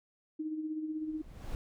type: tone with tremolo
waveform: sine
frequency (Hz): 311.1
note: D#4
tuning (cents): 0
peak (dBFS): -32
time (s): 0.39-1.22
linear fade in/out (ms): 10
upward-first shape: sine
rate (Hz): 16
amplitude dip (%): 50
type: noise with exponential growth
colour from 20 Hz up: brown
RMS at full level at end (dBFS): -36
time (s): 0.86-1.55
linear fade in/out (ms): 1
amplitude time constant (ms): 150
effects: none